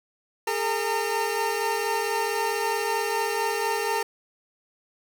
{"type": "tone cluster", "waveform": "25% pulse", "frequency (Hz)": [409.1, 453.5, 911], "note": ["G#4", "A#4", "A#5"], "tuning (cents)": [-26, -48, -40], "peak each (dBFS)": -25, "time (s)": [0.47, 4.03], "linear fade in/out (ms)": 5, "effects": []}